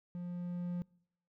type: tone with level ramp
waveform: triangle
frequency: 176.2 Hz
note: F3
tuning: 16 cents sharp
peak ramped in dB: -37 to -32 dBFS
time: 0.15-0.82 s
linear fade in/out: 0 ms
effects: noise-tail reverb RT60 0.7 s tail -26 dB re dry